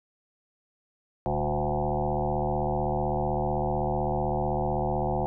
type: tone with frequency modulation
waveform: sine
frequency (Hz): 440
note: A4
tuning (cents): 0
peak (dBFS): -24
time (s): 1.26-5.26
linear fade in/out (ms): 0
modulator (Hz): 75.8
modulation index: 5.4
effects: none